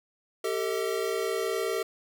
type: tone cluster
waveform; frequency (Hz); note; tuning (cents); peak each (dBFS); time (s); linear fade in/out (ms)
square; 390.5 / 450.1 / 636; G4 / A4 / D#5; -7 / +39 / +38; -32 / -31 / -36; 0.44-1.83; 5
effects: none

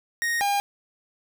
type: tone pair in turn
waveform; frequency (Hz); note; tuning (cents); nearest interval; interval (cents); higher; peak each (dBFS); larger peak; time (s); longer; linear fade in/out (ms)
45% pulse; 1864.7 / 807; A#6 / G#5; 0 / -50; octave + major second; 1450; first; -23 / -21; second; 0.22-0.41 / 0.41-0.6; neither; 0
effects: none

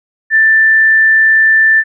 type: tone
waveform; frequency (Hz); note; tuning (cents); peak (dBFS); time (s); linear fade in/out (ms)
sine; 1771; A6; +11; -5; 0.3-1.84; 50
effects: none

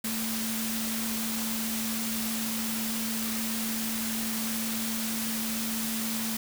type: tone in noise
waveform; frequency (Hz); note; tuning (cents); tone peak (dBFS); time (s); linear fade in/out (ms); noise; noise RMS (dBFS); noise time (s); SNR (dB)
sine; 223.4; A3; +27; -32; 0.04-6.37; 5; white; -33; 0.04-6.37; -2
effects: none

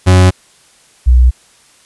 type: tone pair in turn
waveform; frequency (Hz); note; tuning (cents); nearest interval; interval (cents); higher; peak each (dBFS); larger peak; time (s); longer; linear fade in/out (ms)
40% pulse / sine; 92 / 61.83; F#2 / B1; -9 / +3; perfect fifth; 688; first; -3; neither; 0.06-0.31 / 1.06-1.31; neither; 20
effects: white hiss -47 dBFS RMS until 1.85 s + resampled to 24000 Hz

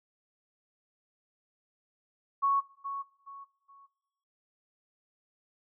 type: tone with echo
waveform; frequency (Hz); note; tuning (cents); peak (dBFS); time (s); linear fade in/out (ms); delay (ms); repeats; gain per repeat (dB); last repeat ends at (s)
sine; 1108.7; C#6; 0; -23; 2.42-2.61; 20; 420; 3; -10; 3.87
effects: noise-tail reverb RT60 1.0 s tail -20 dB re dry

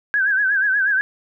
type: tone with vibrato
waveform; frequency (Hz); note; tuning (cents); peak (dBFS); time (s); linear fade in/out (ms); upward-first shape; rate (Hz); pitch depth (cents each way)
sine; 1600; G6; +35; -15; 0.14-1.01; 0; sine; 8.3; 96
effects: none

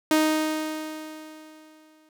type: tone with exponential decay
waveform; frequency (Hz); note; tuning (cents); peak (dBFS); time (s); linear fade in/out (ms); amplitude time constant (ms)
sawtooth; 311.1; D#4; 0; -13; 0.11-2.09; 2; 430
effects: none

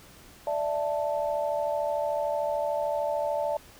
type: chord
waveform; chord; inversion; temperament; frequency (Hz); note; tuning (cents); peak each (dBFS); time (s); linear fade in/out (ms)
sine; D suspended second; none; just; 587.3 / 660.7 / 881; D5 / E5 / A5; 0 / +4 / +2; -28 / -31 / -32; 0.47-3.57; 2
effects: pink hiss -52 dBFS RMS until 3.79 s

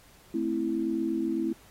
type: chord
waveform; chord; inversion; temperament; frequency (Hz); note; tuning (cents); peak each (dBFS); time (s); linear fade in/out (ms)
sine; A minor; none; equal; 220 / 261.6 / 329.6; A3 / C4 / E4; 0 / 0 / 0; -33 / -32 / -28; 0.34-1.53; 5
effects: pink hiss -57 dBFS RMS until 1.7 s + AAC 48 kbps

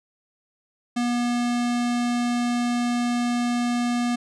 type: tone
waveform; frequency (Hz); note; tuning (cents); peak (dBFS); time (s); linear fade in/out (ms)
square; 241.2; B3; -41; -22; 0.96-4.16; 10
effects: resampled to 22050 Hz

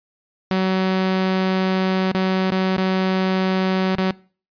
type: tone with dropouts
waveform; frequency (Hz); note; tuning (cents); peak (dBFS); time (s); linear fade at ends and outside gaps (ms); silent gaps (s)
sawtooth; 188.1; F#3; +29; -13; 0.51-4.11; 0; 2.117-2.147 / 2.505-2.519 / 2.766-2.78 / 3.952-3.984
effects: noise-tail reverb RT60 0.4 s tail -22 dB re dry + resampled to 11025 Hz

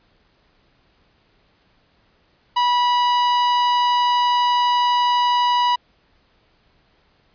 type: tone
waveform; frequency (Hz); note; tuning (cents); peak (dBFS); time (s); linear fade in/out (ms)
45% pulse; 976; B5; -21; -15; 2.56-5.76; 10
effects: pink hiss -60 dBFS RMS until 7.34 s + resampled to 11025 Hz

